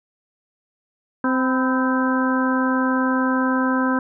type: harmonic tone with a mistuned harmonic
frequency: 259.7 Hz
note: C4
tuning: 13 cents flat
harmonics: 1 / 2 / 3 / 4 / 5 / 6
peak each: -19 / -27 / -33 / -25 / -28 / -26 dBFS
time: 1.24-3.99 s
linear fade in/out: 2 ms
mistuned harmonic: 4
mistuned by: -53 cents
effects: none